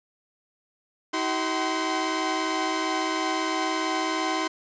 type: tone cluster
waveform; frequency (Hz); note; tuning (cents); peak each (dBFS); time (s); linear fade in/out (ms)
sawtooth; 319.4 / 379 / 761 / 1036; D#4 / F#4 / F#5 / C6; +45 / +42 / +48 / -17; -25 / -29 / -28 / -25; 1.13-4.48; 10
effects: resampled to 16000 Hz + 9-bit